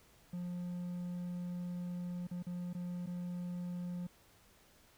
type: tone with dropouts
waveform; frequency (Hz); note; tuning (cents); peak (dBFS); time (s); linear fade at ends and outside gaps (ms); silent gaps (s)
triangle; 177; F3; +23; -36; 0.33-4.07; 5; 2.271-2.311 / 2.426-2.466 / 2.731-2.748 / 3.062-3.071
effects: pink hiss -65 dBFS RMS until 4.97 s